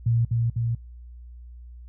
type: tone with echo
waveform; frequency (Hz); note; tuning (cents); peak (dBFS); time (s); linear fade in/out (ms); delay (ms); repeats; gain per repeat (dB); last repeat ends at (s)
sine; 116.54; A#2; 0; -18; 0.06-0.25; 5; 250; 2; -2; 0.75
effects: noise-tail reverb RT60 0.4 s tail -26 dB re dry + added 60 Hz sine -40 dBFS peak until 1.88 s